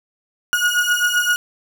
35% pulse beating tone pair, 1443 / 1450.7 Hz, F#6 / F#6, -44 / -35 cents, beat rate 7.7 Hz, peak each -17 dBFS, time 0.53-1.36 s, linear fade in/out 0 ms, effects none

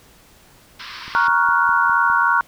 pink band-pass noise, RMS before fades -35 dBFS, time 0.79-1.28 s, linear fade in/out 10 ms, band 970 to 5500 Hz, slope 96 dB/octave
click train, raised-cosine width 3 ms, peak -28 dBFS, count 6, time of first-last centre 1.08-2.1 s, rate 4.9 Hz
sine chord, Gb major seventh, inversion first, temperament equal with one note detuned, 941.5 / 1108.7 / 1396.9 / 1480 Hz, Bb5 / Db6 / F6 / Gb6, +17 / 0 / 0 / 0 cents, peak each -19 dBFS, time 1.15-2.41 s, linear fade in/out 0 ms
effects pink hiss -50 dBFS RMS until 2.47 s

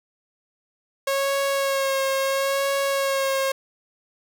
sawtooth tone with vibrato, 546 Hz, C#5, 26 cents flat, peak -17 dBFS, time 1.07-3.52 s, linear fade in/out 5 ms, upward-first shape sine, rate 0.74 Hz, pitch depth 23 cents each way, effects none

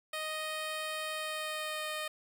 10% pulse tone with pitch glide, 622.3 to 615.9 Hz, D#5 to D#5, 0 to -18 cents, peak -27 dBFS, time 0.13-2.08 s, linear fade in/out 5 ms, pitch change -18 cents, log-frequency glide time 1.12-1.88 s, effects 11-bit

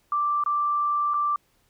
sine tone with dropouts, 1174.7 Hz, D6, in tune, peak -21 dBFS, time 0.12-1.36 s, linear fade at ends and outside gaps 2 ms, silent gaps 0.438-0.461 / 1.137-1.141 s, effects pink hiss -66 dBFS RMS until 1.69 s

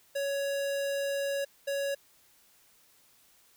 square tone bursts at uneven times, 558 Hz, C#5, 11 cents sharp, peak -30 dBFS, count 2, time 0.15-1.45 / 1.67-1.95 s, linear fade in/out 10 ms, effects white hiss -63 dBFS RMS until 3.56 s

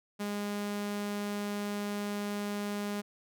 sawtooth tone, 205.1 Hz, G#3, 21 cents flat, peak -29 dBFS, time 0.19-3.02 s, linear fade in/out 20 ms, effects none

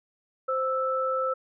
sine tone pair together, 522 / 1318.5 Hz, C5 / E6, -4 / 0 cents, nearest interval octave + major third, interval 1604 cents, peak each -27 dBFS, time 0.48-1.34 s, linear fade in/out 10 ms, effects none

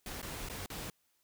pink noise with dropouts, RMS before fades -42 dBFS, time 0.06-0.9 s, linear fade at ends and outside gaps 2 ms, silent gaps 0.217-0.227 / 0.488-0.497 / 0.661-0.701 s, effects white hiss -75 dBFS RMS until 1.23 s

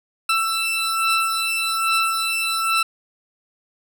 20% pulse beating tone pair, 1330 / 1331.2 Hz, E6 / E6, +15 / +17 cents, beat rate 1.2 Hz, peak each -18 / -16 dBFS, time 0.29-2.83 s, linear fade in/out 5 ms, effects none

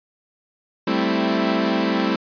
sawtooth chord, A minor seventh, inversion third, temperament equal with one note detuned, 195.21 / 220 / 261.6 / 329.6 Hz, G3 / A3 / C4 / E4, -7 / 0 / 0 / 0 cents, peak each -20 dBFS, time 0.87-2.16 s, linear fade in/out 5 ms, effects resampled to 11025 Hz

